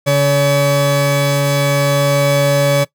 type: tone pair together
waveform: 40% pulse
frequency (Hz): 141.86 / 567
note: C#3 / C#5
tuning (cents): +40 / +39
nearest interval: 2 octaves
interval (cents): 2399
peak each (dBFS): -13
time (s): 0.06-2.85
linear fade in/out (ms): 20
effects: noise-tail reverb RT60 0.1 s tail -19 dB re dry